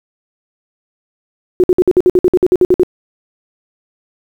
sine tone bursts, 363.9 Hz, F#4, 29 cents flat, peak -5 dBFS, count 14, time 1.6-2.833 s, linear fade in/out 0 ms, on 37 ms, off 55 ms, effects 7-bit

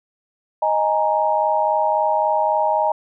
sine chord, D# suspended fourth, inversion none, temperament just, 622.3 / 829.7 / 933.4 Hz, D#5 / G#5 / A#5, 0 / -2 / +2 cents, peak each -20 dBFS, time 0.62-2.92 s, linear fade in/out 5 ms, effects none

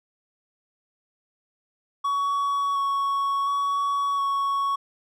triangle tone with vibrato, 1118 Hz, C#6, 14 cents sharp, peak -20 dBFS, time 2.04-4.76 s, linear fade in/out 10 ms, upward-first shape square, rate 0.7 Hz, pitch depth 10 cents each way, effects none

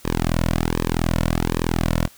sawtooth tone with flanger, 41.51 Hz, E1, 13 cents sharp, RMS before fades -21 dBFS, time 0.04-2.08 s, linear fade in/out 20 ms, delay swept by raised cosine 1.4 to 2.5 ms, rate 1.3 Hz, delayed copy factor -0.9, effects white hiss -49 dBFS RMS until 2.17 s

